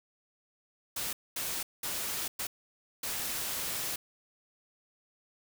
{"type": "noise bursts at uneven times", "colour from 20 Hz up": "white", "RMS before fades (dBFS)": -35, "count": 5, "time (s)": [[0.96, 1.13], [1.36, 1.63], [1.83, 2.28], [2.39, 2.47], [3.03, 3.96]], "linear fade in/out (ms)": 5, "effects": []}